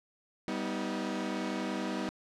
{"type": "chord", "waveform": "sawtooth", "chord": "G augmented", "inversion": "none", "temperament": "equal with one note detuned", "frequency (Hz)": [196, 246.9, 317.3], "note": ["G3", "B3", "D#4"], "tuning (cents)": [0, 0, 34], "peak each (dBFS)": -33, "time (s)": [0.48, 2.09], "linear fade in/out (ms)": 0, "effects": ["low-pass 6000 Hz 12 dB/octave"]}